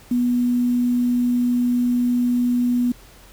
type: tone with quantisation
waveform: sine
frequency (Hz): 244.4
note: B3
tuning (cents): -18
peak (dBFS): -16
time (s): 0.11-2.92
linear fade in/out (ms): 5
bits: 7
effects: added 44 Hz sine -50 dBFS peak until 3.32 s + pink hiss -48 dBFS RMS until 3.32 s